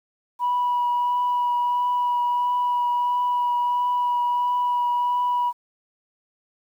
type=tone with vibrato; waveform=sine; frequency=976 Hz; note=B5; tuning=21 cents flat; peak=-18 dBFS; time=0.39-5.53 s; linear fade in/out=50 ms; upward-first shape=triangle; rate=1.5 Hz; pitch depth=13 cents each way; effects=tanh soft clip ceiling -16 dBFS + 9-bit